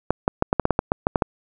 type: clicks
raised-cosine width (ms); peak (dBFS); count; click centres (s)
1; -3; 12; 0.106 / 0.279 / 0.424 / 0.529 / 0.597 / 0.654 / 0.707 / 0.791 / 0.919 / 1.069 / 1.158 / 1.222
effects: none